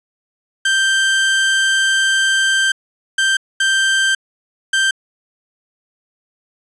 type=tone bursts at uneven times; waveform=30% pulse; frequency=1568 Hz; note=G6; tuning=in tune; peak=-10 dBFS; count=4; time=0.65-2.72 / 3.18-3.37 / 3.6-4.15 / 4.73-4.91 s; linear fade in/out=5 ms; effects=resampled to 24000 Hz